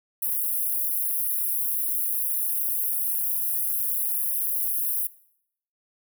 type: high-pass noise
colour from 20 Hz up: white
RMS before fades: -26 dBFS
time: 0.22-5.07 s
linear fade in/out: 5 ms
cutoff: 10000 Hz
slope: 96 dB/octave
effects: noise-tail reverb RT60 0.7 s tail -20 dB re dry